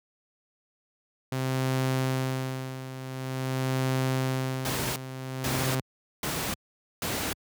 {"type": "tone with tremolo", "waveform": "sawtooth", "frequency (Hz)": 130.81, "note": "C3", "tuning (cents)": 0, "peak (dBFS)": -20, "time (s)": [1.32, 5.8], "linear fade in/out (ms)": 0, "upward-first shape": "sine", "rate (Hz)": 0.47, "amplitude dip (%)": 75}
{"type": "noise bursts", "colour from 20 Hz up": "pink", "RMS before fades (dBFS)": -30, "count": 4, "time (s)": [4.65, 7.33], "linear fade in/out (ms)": 2, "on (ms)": 310, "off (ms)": 480}
{"effects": ["high-pass 80 Hz 12 dB/octave"]}